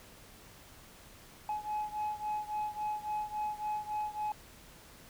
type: beating tone pair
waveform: sine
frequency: 845 / 848.6 Hz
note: G#5 / G#5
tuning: +30 / +37 cents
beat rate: 3.6 Hz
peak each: -34 / -36 dBFS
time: 1.49-4.32 s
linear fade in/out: 2 ms
effects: tanh soft clip ceiling -30 dBFS + pink hiss -55 dBFS RMS until 5.09 s